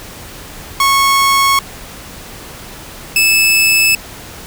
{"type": "tone pair in turn", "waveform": "sawtooth", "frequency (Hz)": [1100, 2616], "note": ["C#6", "E7"], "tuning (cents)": [-14, -14], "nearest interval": "octave + minor third", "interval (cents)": 1500, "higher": "second", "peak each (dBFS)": -5, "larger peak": "neither", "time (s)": [[0.8, 1.59], [3.16, 3.95]], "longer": "neither", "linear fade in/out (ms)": 2, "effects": ["pink hiss -32 dBFS RMS until 4.46 s"]}